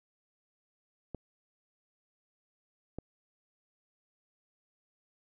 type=clicks; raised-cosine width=2 ms; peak=-25 dBFS; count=2; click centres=1.147 / 2.986 s; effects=none